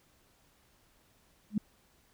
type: tone with exponential growth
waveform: sine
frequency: 210 Hz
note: G#3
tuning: 19 cents sharp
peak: -22 dBFS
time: 1.5-1.58 s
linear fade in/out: 5 ms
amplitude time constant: 17 ms
effects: pink hiss -67 dBFS RMS until 2.13 s